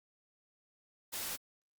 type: noise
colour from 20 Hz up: white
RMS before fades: -39 dBFS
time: 1.12-1.37 s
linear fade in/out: 20 ms
effects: Opus 48 kbps